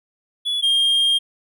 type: tone pair in turn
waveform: triangle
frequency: 3408 / 3217 Hz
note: G#7 / G7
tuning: +44 / +44 cents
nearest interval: minor second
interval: 100 cents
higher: first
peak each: -18 / -13 dBFS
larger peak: second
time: 0.45-0.62 / 0.62-1.19 s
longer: second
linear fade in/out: 20 ms
effects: none